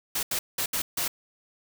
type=noise bursts at uneven times; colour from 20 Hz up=white; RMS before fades=-28 dBFS; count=5; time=0.15-0.23 / 0.31-0.39 / 0.58-0.66 / 0.73-0.82 / 0.97-1.08 s; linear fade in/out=5 ms; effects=none